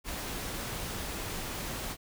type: noise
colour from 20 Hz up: pink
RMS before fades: -37 dBFS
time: 0.04-1.97 s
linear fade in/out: 50 ms
effects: none